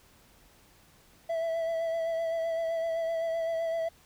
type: tone with vibrato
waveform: triangle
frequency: 659.3 Hz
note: E5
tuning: in tune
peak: -26 dBFS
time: 1.29-3.89 s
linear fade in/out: 10 ms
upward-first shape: sine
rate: 7.8 Hz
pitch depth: 24 cents each way
effects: pink hiss -60 dBFS RMS until 4.05 s